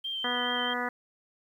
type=tone with vibrato; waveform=sine; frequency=3150 Hz; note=G7; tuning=8 cents sharp; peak=-31 dBFS; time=0.04-0.74 s; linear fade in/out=10 ms; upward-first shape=sine; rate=4.7 Hz; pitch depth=19 cents each way
type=harmonic tone; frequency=245.5 Hz; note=B3; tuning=10 cents flat; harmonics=1 / 2 / 3 / 4 / 5 / 6 / 7 / 8; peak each=-37 / -37 / -37 / -37 / -37 / -37 / -37 / -37 dBFS; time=0.24-0.89 s; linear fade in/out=5 ms
effects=10-bit